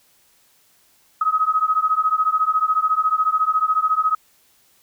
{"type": "beating tone pair", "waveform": "sine", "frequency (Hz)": [1262, 1276], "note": ["D#6", "D#6"], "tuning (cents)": [24, 43], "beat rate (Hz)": 14, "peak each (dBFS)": -19, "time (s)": [1.21, 4.15], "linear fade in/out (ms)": 5, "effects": ["white hiss -58 dBFS RMS until 4.82 s"]}